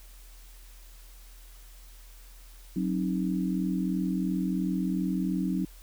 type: chord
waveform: sine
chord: C diminished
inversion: second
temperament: equal with one note detuned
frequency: 185 / 268.1 / 311.1 Hz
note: Gb3 / C4 / Eb4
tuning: 0 / +42 / 0 cents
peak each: -28 / -32 / -32 dBFS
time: 2.76-5.65 s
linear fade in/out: 5 ms
effects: added 41 Hz sine -47 dBFS peak until 5.82 s + white hiss -56 dBFS RMS until 5.82 s